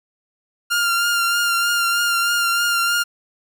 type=tone with vibrato; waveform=sawtooth; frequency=1396.9 Hz; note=F6; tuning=in tune; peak=-13 dBFS; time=0.7-3.04 s; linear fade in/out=20 ms; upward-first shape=triangle; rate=3.2 Hz; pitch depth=27 cents each way; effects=none